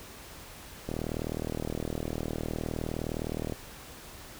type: click train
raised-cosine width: 2 ms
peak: -19 dBFS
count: 105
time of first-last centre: 0.89-3.523 s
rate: 39.5 Hz
effects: pink hiss -47 dBFS RMS until 4.39 s